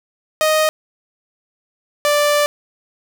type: tone pair in turn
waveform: sawtooth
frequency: 622.3 / 587.4 Hz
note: D#5 / D5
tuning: 0 / 0 cents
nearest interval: minor second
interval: 100 cents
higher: first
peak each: -9 dBFS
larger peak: neither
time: 0.41-0.69 / 2.05-2.46 s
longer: second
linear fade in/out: 0 ms
effects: none